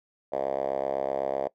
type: tone with band-pass filter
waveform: 5% pulse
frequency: 67.9 Hz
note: C#2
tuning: 35 cents flat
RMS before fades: -29 dBFS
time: 0.32-1.48 s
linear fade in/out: 10 ms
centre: 600 Hz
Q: 4
effects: noise-tail reverb RT60 0.1 s tail -20 dB re dry